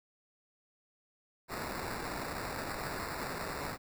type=noise with sample-and-hold; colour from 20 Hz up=white; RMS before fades=-39 dBFS; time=1.48-3.78 s; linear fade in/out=50 ms; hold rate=3150 Hz; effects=none